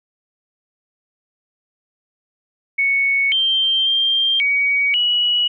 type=tone with pitch steps; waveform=sine; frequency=2217 / 3148 / 3180 / 2255 / 2927 Hz; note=C#7 / G7 / G7 / C#7 / F#7; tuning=0 / +7 / +24 / +29 / -19 cents; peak=-14 dBFS; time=2.78-5.48 s; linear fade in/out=10 ms; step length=540 ms; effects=none